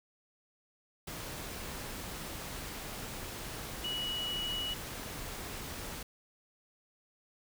sine tone in noise, 2928 Hz, F#7, 19 cents flat, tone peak -34 dBFS, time 3.84-4.74 s, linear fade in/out 5 ms, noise pink, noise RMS -42 dBFS, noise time 1.07-6.03 s, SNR +5 dB, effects none

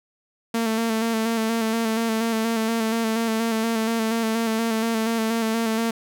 sawtooth tone with vibrato, 225.4 Hz, A3, 42 cents sharp, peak -17 dBFS, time 0.54-5.91 s, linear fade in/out 5 ms, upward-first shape square, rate 4.2 Hz, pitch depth 29 cents each way, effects none

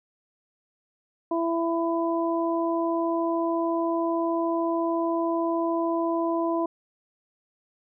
harmonic tone, 333.6 Hz, E4, 21 cents sharp, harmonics 1 / 2 / 3, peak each -25 / -28 / -30 dBFS, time 1.31-6.66 s, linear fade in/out 5 ms, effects none

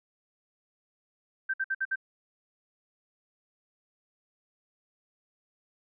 sine tone bursts, 1560 Hz, G6, 9 cents flat, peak -26 dBFS, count 5, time 1.49-1.958 s, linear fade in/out 10 ms, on 48 ms, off 57 ms, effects none

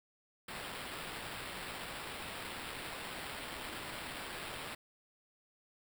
white noise with sample-and-hold, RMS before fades -44 dBFS, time 0.48-4.75 s, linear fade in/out 5 ms, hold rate 6300 Hz, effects none

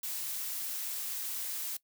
blue noise, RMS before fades -37 dBFS, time 0.03-1.77 s, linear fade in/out 5 ms, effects noise-tail reverb RT60 0.1 s tail -20 dB re dry

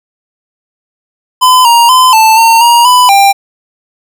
square tone with pitch steps, 1014 / 939 / 1021 / 883 / 911 / 945 / 996 / 793 Hz, B5 / A#5 / C6 / A5 / A#5 / A#5 / B5 / G5, +45 / +12 / -43 / +6 / -40 / +23 / +14 / +20 cents, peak -3 dBFS, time 1.41-3.33 s, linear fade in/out 20 ms, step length 240 ms, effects none

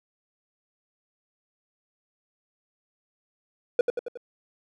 triangle tone with echo, 485.4 Hz, B4, 30 cents flat, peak -13 dBFS, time 3.79-3.81 s, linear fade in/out 2 ms, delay 91 ms, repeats 4, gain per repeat -5 dB, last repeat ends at 4.174 s, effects none

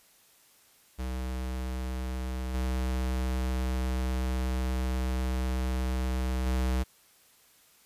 square tone with level steps, 63.7 Hz, C2, 46 cents flat, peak -32 / -28 / -26 dBFS, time 0.98-6.84 s, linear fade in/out 20 ms, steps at 2.54 / 6.46 s, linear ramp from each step 5 ms, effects white hiss -61 dBFS RMS until 7.85 s + resampled to 32000 Hz

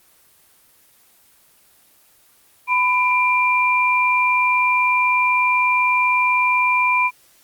sine tone pair together, 1000 / 2376 Hz, B5 / D7, +21 / +20 cents, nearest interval octave + minor third, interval 1499 cents, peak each -17 dBFS, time 2.67-7.11 s, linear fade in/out 50 ms, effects white hiss -54 dBFS RMS until 7.43 s + Opus 24 kbps

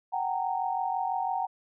sine tone cluster, 749 / 795 / 923 Hz, F#5 / G5 / A#5, +21 / +24 / -17 cents, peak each -30 / -33 / -32 dBFS, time 0.12-1.47 s, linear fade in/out 20 ms, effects none

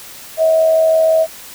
sine tone with amplitude modulation, 643 Hz, E5, 43 cents flat, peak -7 dBFS, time 0.37-1.27 s, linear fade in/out 50 ms, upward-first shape sine, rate 85.9 Hz, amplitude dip 40%, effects white hiss -35 dBFS RMS until 1.54 s

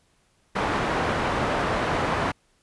white low-pass noise, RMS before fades -25 dBFS, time 0.55-2.32 s, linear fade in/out 10 ms, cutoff 1200 Hz, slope 12 dB/octave, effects pink hiss -65 dBFS RMS until 2.62 s + resampled to 24000 Hz

